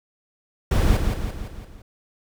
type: noise with echo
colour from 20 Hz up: brown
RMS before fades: -18 dBFS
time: 0.71-0.97 s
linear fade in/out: 5 ms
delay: 170 ms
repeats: 5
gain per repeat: -5 dB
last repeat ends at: 1.82 s
effects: none